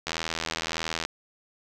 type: click train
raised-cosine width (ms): 0.2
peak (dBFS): -11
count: 81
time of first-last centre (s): 0.07-1.05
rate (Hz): 81.6
effects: none